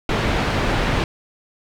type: low-pass noise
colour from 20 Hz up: pink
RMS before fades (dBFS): -20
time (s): 0.09-1.04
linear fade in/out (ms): 2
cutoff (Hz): 2900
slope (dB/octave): 12
effects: none